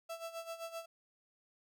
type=tone with tremolo; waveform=35% pulse; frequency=663 Hz; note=E5; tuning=10 cents sharp; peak=-38 dBFS; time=0.09-0.86 s; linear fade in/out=10 ms; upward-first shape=sine; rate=7.7 Hz; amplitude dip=75%; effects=none